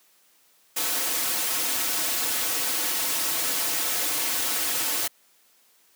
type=noise with comb filter; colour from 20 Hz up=white; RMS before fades=-26 dBFS; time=0.76-5.08 s; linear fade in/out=10 ms; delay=5 ms; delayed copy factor=-0.8; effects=white hiss -61 dBFS RMS until 5.95 s + high-pass 200 Hz 12 dB/octave